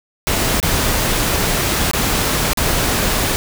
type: noise with dropouts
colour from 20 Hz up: pink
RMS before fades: -17 dBFS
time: 0.27-3.36 s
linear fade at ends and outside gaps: 0 ms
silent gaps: 0.601-0.628 / 1.912-1.934 / 2.533-2.573 s
effects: none